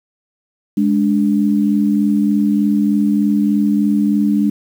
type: tone pair together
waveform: sine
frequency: 207.7 / 291 Hz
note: G#3 / D4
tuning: 0 / -16 cents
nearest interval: tritone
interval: 584 cents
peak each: -13 / -16 dBFS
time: 0.77-4.5 s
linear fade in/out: 5 ms
effects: 7-bit